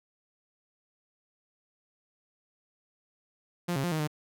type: tone with pitch steps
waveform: sawtooth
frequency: 174.9 / 136.2 / 175.7 / 156.7 / 151.1 Hz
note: F3 / C#3 / F3 / D#3 / D3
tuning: +3 / -30 / +11 / +13 / +50 cents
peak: -24 dBFS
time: 3.68-4.075 s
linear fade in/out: 10 ms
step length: 79 ms
effects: none